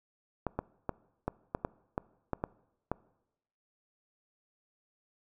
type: clicks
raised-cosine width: 1 ms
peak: -17 dBFS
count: 10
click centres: 0.467 / 0.59 / 0.893 / 1.28 / 1.549 / 1.649 / 1.979 / 2.333 / 2.439 / 2.916 s
effects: noise-tail reverb RT60 0.9 s tail -22 dB re dry